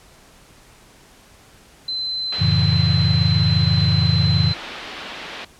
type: tone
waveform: sine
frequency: 4062 Hz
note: B7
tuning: 48 cents sharp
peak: -22 dBFS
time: 1.88-4.54 s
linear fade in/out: 5 ms
type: band-pass noise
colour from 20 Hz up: white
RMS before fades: -34 dBFS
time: 2.32-5.45 s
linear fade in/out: 5 ms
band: 190 to 3700 Hz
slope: 24 dB/octave
type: chord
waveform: sine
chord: F# minor seventh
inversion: none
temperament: equal with one note detuned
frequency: 90.75 / 110 / 138.59 / 164.81 Hz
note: F#2 / A2 / C#3 / E3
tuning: -33 / 0 / 0 / 0 cents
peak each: -20 dBFS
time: 2.38-4.54 s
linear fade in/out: 50 ms
effects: pink hiss -49 dBFS RMS until 5.59 s + low-pass 11000 Hz 12 dB/octave